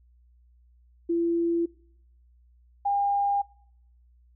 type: tone pair in turn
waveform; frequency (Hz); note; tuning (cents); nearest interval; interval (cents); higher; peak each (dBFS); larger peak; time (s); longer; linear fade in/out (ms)
sine; 338.4 / 804.9; E4 / G5; +45 / +46; octave + minor third; 1501; second; -22; neither; 1.09-1.66 / 2.85-3.42; neither; 10
effects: noise-tail reverb RT60 0.7 s tail -24 dB re dry + added 60 Hz sine -56 dBFS peak until 4.35 s